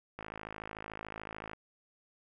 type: click train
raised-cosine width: 0.5 ms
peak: -26 dBFS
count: 73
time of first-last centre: 0.19-1.533 s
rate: 53.6 Hz
effects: none